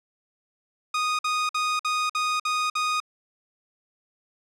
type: tone bursts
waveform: sawtooth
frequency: 1240 Hz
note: D#6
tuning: 6 cents flat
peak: -19 dBFS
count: 7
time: 0.94-3.002 s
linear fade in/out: 5 ms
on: 250 ms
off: 52 ms
effects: low-pass 7000 Hz 12 dB/octave